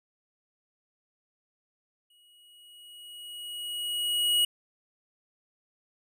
square tone with exponential growth, 2905 Hz, F#7, 32 cents flat, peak -21 dBFS, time 2.1-4.45 s, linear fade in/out 5 ms, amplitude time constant 510 ms, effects none

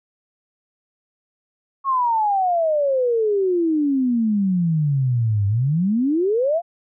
sine exponential two-way sweep, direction down then up, 1108.7 to 98.1 to 714 Hz, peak -16 dBFS, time 1.84-6.62 s, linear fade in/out 50 ms, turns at 5.47 s, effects none

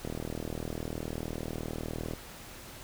click train, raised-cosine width 2 ms, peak -22 dBFS, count 84, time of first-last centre 0.05-2.135 s, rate 39.8 Hz, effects pink hiss -47 dBFS RMS until 2.83 s

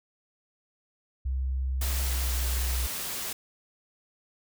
sine tone with pitch glide, 65.41 to 62.53 Hz, C2 to B1, 0 to +22 cents, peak -26 dBFS, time 1.25-2.87 s, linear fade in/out 10 ms, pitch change -78 cents, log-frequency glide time 2.01-2.33 s
white noise, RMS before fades -34 dBFS, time 1.81-3.33 s, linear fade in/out 5 ms
effects none

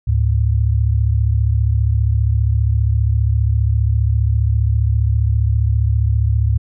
sine tone pair together, 72.64 / 107.6 Hz, D2 / A2, -18 / -38 cents, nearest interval perfect fifth, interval 680 cents, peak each -15 dBFS, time 0.07-6.58 s, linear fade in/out 10 ms, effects none

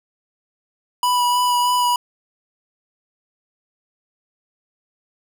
square tone with vibrato, 982 Hz, B5, 10 cents flat, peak -16 dBFS, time 1.03-1.96 s, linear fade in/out 2 ms, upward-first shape sine, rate 3.2 Hz, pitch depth 15 cents each way, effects none

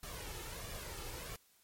pink noise with flanger, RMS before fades -45 dBFS, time 0.03-1.36 s, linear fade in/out 2 ms, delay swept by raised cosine 1.7 to 2.33 ms, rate 1.5 Hz, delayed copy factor +0.6, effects white hiss -69 dBFS RMS until 1.63 s + MP3 64 kbps

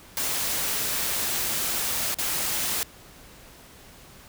white noise with dropouts, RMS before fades -27 dBFS, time 0.17-2.83 s, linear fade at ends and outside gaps 0 ms, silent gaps 2.143-2.186 s, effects pink hiss -49 dBFS RMS until 4.28 s

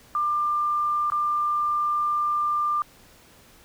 sine tone with dropouts, 1193 Hz, D6, 27 cents sharp, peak -21 dBFS, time 0.15-2.82 s, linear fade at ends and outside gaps 1 ms, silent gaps 1.101-1.12 s, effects pink hiss -53 dBFS RMS until 3.64 s

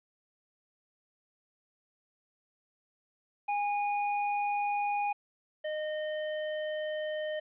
square tone pair in turn, 820 / 614.3 Hz, G#5 / D#5, -22 / -22 cents, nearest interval perfect fourth, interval 500 cents, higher first, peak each -29 / -33 dBFS, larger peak first, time 3.48-5.13 / 5.64-7.4 s, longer second, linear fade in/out 10 ms, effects resampled to 8000 Hz + 11-bit

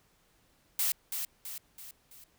blue noise with echo, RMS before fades -29 dBFS, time 0.79-0.92 s, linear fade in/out 2 ms, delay 330 ms, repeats 4, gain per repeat -6 dB, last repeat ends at 2.24 s, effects pink hiss -68 dBFS RMS until 2.38 s

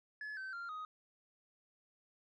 sine tone with pitch steps, 1710 / 1541.1 / 1389 / 1251.8 Hz, A6 / G6 / F6 / D#6, -50 / -30 / -10 / +10 cents, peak -39 dBFS, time 0.21-0.85 s, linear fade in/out 2 ms, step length 160 ms, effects tanh soft clip ceiling -41 dBFS

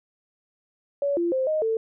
sine tone with pitch steps, 566 / 343 / 523 / 621 / 446.7 Hz, C#5 / F4 / C5 / D#5 / A4, +36 / -31 / -1 / -3 / +26 cents, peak -21 dBFS, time 1.02-1.77 s, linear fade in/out 2 ms, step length 150 ms, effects none

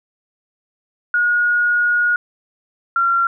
sine tone pair in turn, 1443 / 1373.5 Hz, F#6 / F6, -44 / -29 cents, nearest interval minor second, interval 85 cents, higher first, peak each -13 dBFS, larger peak neither, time 1.14-2.16 / 2.96-3.27 s, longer first, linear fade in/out 2 ms, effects none

